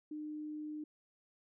sine tone, 303.3 Hz, D#4, 44 cents flat, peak -40 dBFS, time 0.11-0.84 s, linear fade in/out 5 ms, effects none

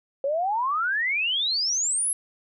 sine exponential sweep, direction up, 535 to 11175 Hz, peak -22 dBFS, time 0.24-2.13 s, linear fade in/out 2 ms, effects none

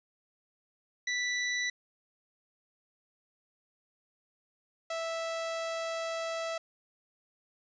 sawtooth tone pair in turn, 1971 / 657.7 Hz, B6 / E5, -4 / -4 cents, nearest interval octave + perfect fifth, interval 1900 cents, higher first, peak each -26 / -29 dBFS, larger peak first, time 1.07-1.7 / 4.9-6.58 s, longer second, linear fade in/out 5 ms, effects resampled to 16000 Hz + 10-bit

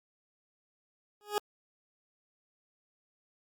20% pulse tone with exponential growth, 415.3 Hz, G#4, in tune, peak -20 dBFS, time 1.21-1.38 s, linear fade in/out 0 ms, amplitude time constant 36 ms, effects Opus 48 kbps

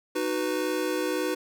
square chord, B major, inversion first, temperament just, 308.7 / 370.4 / 493.9 Hz, D#4 / F#4 / B4, -14 / +2 / 0 cents, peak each -31 dBFS, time 0.15-1.35 s, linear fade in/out 10 ms, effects none

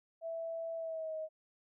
sine tone with pitch glide, 659.3 to 630.3 Hz, E5 to D#5, 0 to +22 cents, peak -37 dBFS, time 0.21-1.29 s, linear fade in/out 50 ms, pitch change -78 cents, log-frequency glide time 0.76-1.16 s, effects none

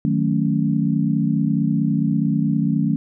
sine chord, D# half-diminished seventh, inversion none, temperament equal, 155.56 / 185 / 220 / 277.2 Hz, D#3 / F#3 / A3 / C#4, 0 / 0 / 0 / 0 cents, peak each -21 / -23 / -21 / -23 dBFS, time 0.05-2.96 s, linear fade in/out 0 ms, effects none

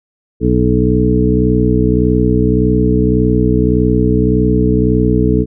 harmonic tone with a mistuned harmonic, 61.74 Hz, B1, in tune, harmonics 1 / 2 / 3 / 4 / 5 / 7, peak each -16 / -16 / -16 / -16 / -16 / -16 dBFS, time 0.4-5.46 s, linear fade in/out 50 ms, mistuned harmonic 1, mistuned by +17 cents, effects none

